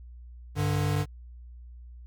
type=tone pair together; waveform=square; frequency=98 / 148.23 Hz; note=G2 / D3; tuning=0 / +16 cents; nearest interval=perfect fifth; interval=716 cents; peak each=-28 dBFS; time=0.55-1.06 s; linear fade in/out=50 ms; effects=added 60 Hz sine -43 dBFS peak until 2.06 s